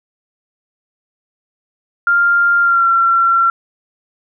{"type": "tone with pitch glide", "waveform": "sine", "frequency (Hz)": [1396.9, 1361.1], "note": ["F6", "F6"], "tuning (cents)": [0, -45], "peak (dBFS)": -9, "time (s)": [2.07, 3.5], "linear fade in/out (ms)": 2, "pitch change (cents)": -45, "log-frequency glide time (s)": [2.61, 2.88], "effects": []}